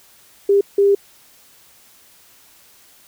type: tone bursts at uneven times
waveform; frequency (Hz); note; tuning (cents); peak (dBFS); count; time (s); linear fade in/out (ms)
sine; 400; G4; +35; -10; 2; 0.49-0.61 / 0.78-0.95; 5
effects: white hiss -50 dBFS RMS until 3.07 s